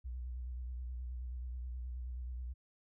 sine tone with vibrato, 61.74 Hz, B1, in tune, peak -39 dBFS, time 0.04-2.54 s, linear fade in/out 20 ms, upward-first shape square, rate 9.4 Hz, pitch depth 44 cents each way, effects none

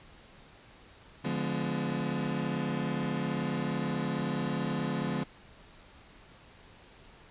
35% pulse chord, D diminished seventh, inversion none, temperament just, 146.83 / 176.2 / 211.4 / 253.7 Hz, D3 / F3 / Ab3 / Cb4, 0 / +16 / +31 / +47 cents, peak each -34 dBFS, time 1.24-5.24 s, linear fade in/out 10 ms, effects pink hiss -55 dBFS RMS until 7.3 s + resampled to 8000 Hz

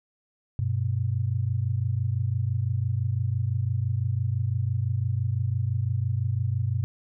sine tone pair together, 97.3 / 123.23 Hz, G2 / B2, -12 / -3 cents, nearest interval major third, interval 409 cents, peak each -26 dBFS, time 0.59-6.84 s, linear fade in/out 0 ms, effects none

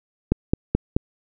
click train, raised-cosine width 3 ms, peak -4 dBFS, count 4, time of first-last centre 0.32-0.965 s, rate 4.65 Hz, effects none

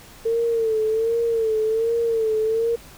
sine tone with vibrato, 450 Hz, A4, 39 cents sharp, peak -18 dBFS, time 0.25-2.76 s, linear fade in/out 10 ms, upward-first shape sine, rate 1.3 Hz, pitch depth 61 cents each way, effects pink hiss -45 dBFS RMS until 2.97 s

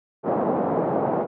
white band-pass noise, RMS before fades -23 dBFS, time 0.23-1.27 s, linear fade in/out 50 ms, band 150 to 790 Hz, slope 24 dB/octave, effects none

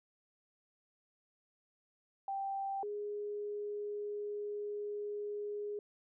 sine tone pair in turn, 784 / 414 Hz, G5 / G#4, 0 / -5 cents, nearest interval major seventh, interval 1105 cents, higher first, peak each -35 / -37 dBFS, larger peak first, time 2.28-2.83 / 2.83-5.79 s, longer second, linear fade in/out 2 ms, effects none

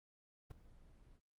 brown noise with ADSR envelope, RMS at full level -44 dBFS, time 0.5-1.2 s, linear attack 12 ms, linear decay 9 ms, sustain -18 dB, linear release 46 ms, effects Opus 32 kbps

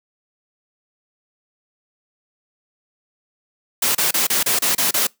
white noise bursts, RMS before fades -18 dBFS, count 8, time 3.82-5.07 s, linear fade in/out 5 ms, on 130 ms, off 30 ms, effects noise-tail reverb RT60 0.2 s tail -25 dB re dry + high-pass 150 Hz 12 dB/octave

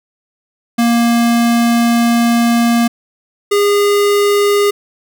square tone pair in turn, 234.7 / 407.9 Hz, A#3 / G#4, +12 / -31 cents, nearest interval minor seventh, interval 957 cents, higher second, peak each -10 / -10 dBFS, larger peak neither, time 0.78-2.88 / 3.51-4.71 s, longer first, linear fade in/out 10 ms, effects none

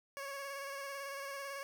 15% pulse tone with vibrato, 554.4 Hz, C#5, in tune, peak -35 dBFS, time 0.17-1.63 s, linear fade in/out 0 ms, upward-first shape square, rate 18 Hz, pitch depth 22 cents each way, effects none

